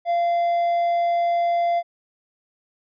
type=tone; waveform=triangle; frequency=689 Hz; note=F5; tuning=24 cents flat; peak=-16 dBFS; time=0.05-1.83 s; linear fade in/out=50 ms; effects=resampled to 11025 Hz